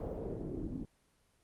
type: noise with low-pass filter sweep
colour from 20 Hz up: pink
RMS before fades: -40 dBFS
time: 0-0.85 s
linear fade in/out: 2 ms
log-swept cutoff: 580 to 270 Hz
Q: 2.9
effects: pink hiss -72 dBFS RMS until 1.43 s + Opus 24 kbps